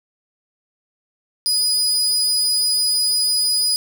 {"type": "tone", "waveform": "30% pulse", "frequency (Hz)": 4953, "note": "D#8", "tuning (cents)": -9, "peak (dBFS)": -13, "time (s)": [1.46, 3.76], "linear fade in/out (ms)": 0, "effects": []}